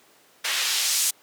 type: noise with band-pass filter sweep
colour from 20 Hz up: white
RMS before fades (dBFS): -24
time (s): 0.44-1.11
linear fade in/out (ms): 10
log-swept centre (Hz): 2200 to 7600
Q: 0.93
effects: pink hiss -56 dBFS RMS until 1.22 s + high-pass 300 Hz 12 dB/octave